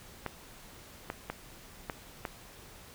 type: clicks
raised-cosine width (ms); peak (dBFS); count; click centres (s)
0.5; -19; 5; 0.263 / 1.101 / 1.3 / 1.898 / 2.252
effects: pink hiss -52 dBFS RMS until 2.94 s